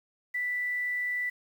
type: tone with quantisation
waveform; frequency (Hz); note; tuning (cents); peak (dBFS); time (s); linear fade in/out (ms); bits
sine; 1975.5; B6; 0; -28; 0.34-1.3; 10; 9
effects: none